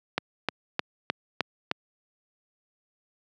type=click train; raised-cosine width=0.3 ms; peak=-8 dBFS; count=6; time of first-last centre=0.18-1.714 s; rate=3.26 Hz; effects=high-pass 150 Hz 12 dB/octave